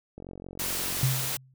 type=click train; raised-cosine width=2 ms; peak=-28 dBFS; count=39; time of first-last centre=0.18-1.013 s; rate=45.6 Hz
type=noise; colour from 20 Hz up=white; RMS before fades=-31 dBFS; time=0.59-1.37 s; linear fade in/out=5 ms
type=tone with exponential decay; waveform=sine; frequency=130.81 Hz; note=C3; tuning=in tune; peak=-19 dBFS; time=1.03-1.54 s; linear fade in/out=2 ms; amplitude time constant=110 ms
effects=none